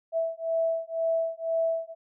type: beating tone pair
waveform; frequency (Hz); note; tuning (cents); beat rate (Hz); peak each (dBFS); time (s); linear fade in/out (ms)
sine; 656 / 658; E5 / E5; -9 / -3; 2; -28; 0.12-1.95; 50
effects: none